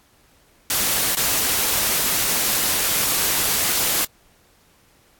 white noise with dropouts, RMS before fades -20 dBFS, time 0.7-4.05 s, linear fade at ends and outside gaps 5 ms, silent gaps 1.153-1.168 s, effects pink hiss -57 dBFS RMS until 5.19 s + AAC 64 kbps

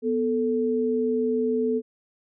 sine tone pair together, 246.9 / 439.9 Hz, B3 / A4, 0 / 0 cents, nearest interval minor seventh, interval 1000 cents, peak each -25 / -23 dBFS, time 0.02-1.82 s, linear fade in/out 50 ms, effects none

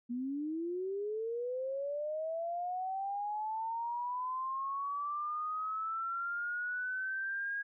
sine linear sweep, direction up, 235.5 to 1642 Hz, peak -34 dBFS, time 0.09-7.63 s, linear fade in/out 20 ms, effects none

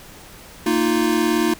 square chord, Bb suspended fourth, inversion none, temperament equal with one note detuned, 230.4 / 311.1 / 349.2 Hz, Bb3 / Eb4 / F4, -20 / 0 / 0 cents, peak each -23 / -21 / -21 dBFS, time 0.66-1.54 s, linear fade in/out 5 ms, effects pink hiss -42 dBFS RMS until 1.59 s

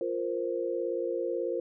sine chord, F suspended fourth, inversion none, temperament just, 349.2 / 465.6 / 523.8 Hz, F4 / Bb4 / C5, 0 / -2 / +2 cents, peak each -33 dBFS, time 0.01-1.6 s, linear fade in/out 2 ms, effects none

